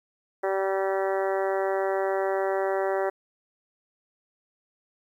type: harmonic tone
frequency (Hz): 193.1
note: G3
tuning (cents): -26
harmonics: 2 / 3 / 4 / 5 / 6 / 7 / 8 / 9 / 10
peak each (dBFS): -27 / -28 / -31 / -37 / -40 / -39 / -41 / -41 / -40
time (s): 0.43-3.1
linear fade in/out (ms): 10
effects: 10-bit